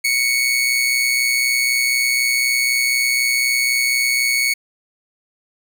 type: tone with amplitude modulation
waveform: sawtooth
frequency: 2217 Hz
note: C#7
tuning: in tune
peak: -10 dBFS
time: 0.04-4.54 s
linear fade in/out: 10 ms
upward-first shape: sine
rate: 124 Hz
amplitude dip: 45%
effects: none